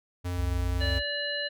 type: tone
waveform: square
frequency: 88.9 Hz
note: F2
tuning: 31 cents sharp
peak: -30 dBFS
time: 0.24-1 s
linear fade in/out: 20 ms
type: tone with vibrato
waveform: sine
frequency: 61.74 Hz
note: B1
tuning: in tune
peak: -27 dBFS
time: 0.35-1.03 s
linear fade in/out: 50 ms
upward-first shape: sine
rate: 2.3 Hz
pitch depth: 110 cents each way
type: harmonic tone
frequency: 580 Hz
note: D5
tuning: 22 cents flat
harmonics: 1 / 3 / 5 / 7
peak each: -35 / -33 / -36 / -34 dBFS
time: 0.8-1.49 s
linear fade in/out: 20 ms
effects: none